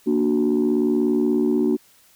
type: chord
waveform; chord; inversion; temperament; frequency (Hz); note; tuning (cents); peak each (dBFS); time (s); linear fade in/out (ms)
sine; Bb augmented; none; equal; 233.1 / 293.7 / 370; Bb3 / D4 / F#4; 0 / 0 / 0; -20; 0.06-1.77; 20
effects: tanh soft clip ceiling -11 dBFS + white hiss -55 dBFS RMS until 2.15 s